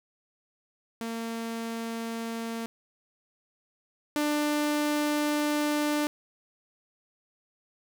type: tone pair in turn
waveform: sawtooth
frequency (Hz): 228.6 / 296.9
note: A#3 / D4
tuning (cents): -34 / +19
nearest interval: perfect fourth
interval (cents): 453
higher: second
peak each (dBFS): -28 / -21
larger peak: second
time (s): 1.01-2.66 / 4.16-6.07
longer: second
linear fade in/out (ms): 0
effects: none